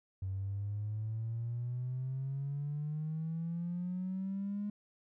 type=exponential sweep; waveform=triangle; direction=up; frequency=94.1 to 207.7 Hz; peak=-31 dBFS; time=0.22-4.7 s; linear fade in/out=5 ms; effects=tanh soft clip ceiling -32 dBFS